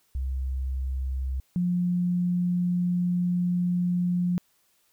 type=tone pair in turn; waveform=sine; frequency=65.6 / 177.37 Hz; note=C2 / F3; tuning=+5 / +27 cents; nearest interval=octave + perfect fourth; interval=1722 cents; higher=second; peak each=-26 / -22 dBFS; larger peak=second; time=0.15-1.4 / 1.56-4.38 s; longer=second; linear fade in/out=0 ms; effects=white hiss -67 dBFS RMS until 4.92 s